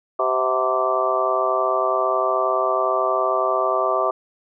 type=harmonic tone with a mistuned harmonic; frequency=129.4 Hz; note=C3; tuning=19 cents flat; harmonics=3 / 4 / 5 / 6 / 7 / 8 / 9; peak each=-26 / -27 / -22 / -29 / -30 / -29 / -22 dBFS; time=0.19-4.11 s; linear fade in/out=5 ms; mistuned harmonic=6; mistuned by=-84 cents; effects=none